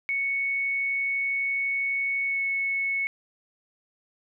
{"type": "tone with pitch glide", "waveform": "sine", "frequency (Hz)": [2217, 2204], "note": ["C#7", "C#7"], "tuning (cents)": [0, -11], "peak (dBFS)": -24, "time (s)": [0.09, 3.07], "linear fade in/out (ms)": 0, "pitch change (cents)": -11, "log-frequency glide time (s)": [2.26, 2.4], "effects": []}